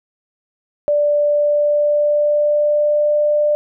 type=tone with pitch glide; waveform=sine; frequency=587.3 to 594.8 Hz; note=D5 to D5; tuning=0 to +22 cents; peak=-12 dBFS; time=0.88-3.55 s; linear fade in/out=0 ms; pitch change=+22 cents; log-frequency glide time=1.2-3.15 s; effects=none